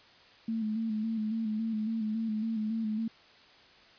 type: tone with vibrato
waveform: sine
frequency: 220 Hz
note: A3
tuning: in tune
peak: -29 dBFS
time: 0.48-3.08 s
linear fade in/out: 5 ms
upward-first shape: square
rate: 3.6 Hz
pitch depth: 41 cents each way
effects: white hiss -57 dBFS RMS until 3.98 s + resampled to 11025 Hz